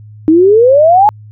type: exponential sweep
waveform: sine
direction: up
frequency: 306.2 to 864 Hz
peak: -3 dBFS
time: 0.28-1.09 s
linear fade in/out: 0 ms
effects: added 106 Hz sine -31 dBFS peak until 1.31 s